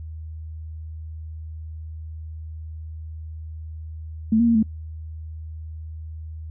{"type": "tone with pitch steps", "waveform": "sine", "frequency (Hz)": [220.9, 234.7, 231.5, 219.3], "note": ["A3", "A#3", "A#3", "A3"], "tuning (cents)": [7, 12, -12, -6], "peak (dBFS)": -14, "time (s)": [4.32, 4.628], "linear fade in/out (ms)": 5, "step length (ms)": 77, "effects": ["noise-tail reverb RT60 0.1 s tail -24 dB re dry", "added 79 Hz sine -32 dBFS peak until 6.5 s"]}